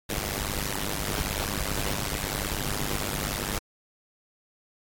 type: noise with amplitude modulation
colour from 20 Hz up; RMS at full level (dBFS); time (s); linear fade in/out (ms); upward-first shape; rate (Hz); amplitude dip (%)
pink; -26; 0.09-3.59; 10; sine; 101; 95
effects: AAC 64 kbps